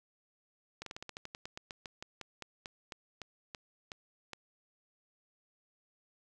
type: slowing click train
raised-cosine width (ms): 0.2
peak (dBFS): -25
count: 22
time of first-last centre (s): 0.82-4.333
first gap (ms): 43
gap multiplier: 1.12
effects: none